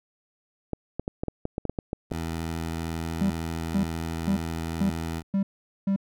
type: clicks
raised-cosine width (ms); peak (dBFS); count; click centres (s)
2; -15; 12; 0.733 / 0.996 / 1.079 / 1.235 / 1.283 / 1.454 / 1.581 / 1.653 / 1.696 / 1.788 / 1.931 / 2.118
type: tone with vibrato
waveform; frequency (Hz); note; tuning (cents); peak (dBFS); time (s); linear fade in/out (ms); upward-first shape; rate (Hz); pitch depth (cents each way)
15% pulse; 82.1; E2; -6; -23; 2.1-5.23; 50; sine; 13; 13
type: tone bursts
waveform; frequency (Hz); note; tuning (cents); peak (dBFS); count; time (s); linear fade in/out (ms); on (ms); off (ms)
triangle; 196; G3; 0; -19; 6; 3.21-5.962; 5; 92; 440
effects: none